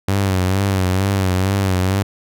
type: tone with vibrato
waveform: sawtooth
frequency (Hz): 95.4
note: G2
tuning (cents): -47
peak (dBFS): -11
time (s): 0.08-2.03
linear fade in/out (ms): 5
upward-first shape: sine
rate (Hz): 2.2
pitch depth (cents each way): 71
effects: none